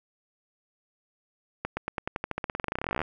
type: accelerating click train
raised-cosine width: 0.5 ms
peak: -14 dBFS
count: 30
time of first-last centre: 1.65-3.016 s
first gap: 120 ms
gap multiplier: 0.92
effects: none